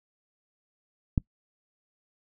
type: click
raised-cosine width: 5 ms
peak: -10 dBFS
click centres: 1.178 s
effects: noise-tail reverb RT60 0.1 s tail -25 dB re dry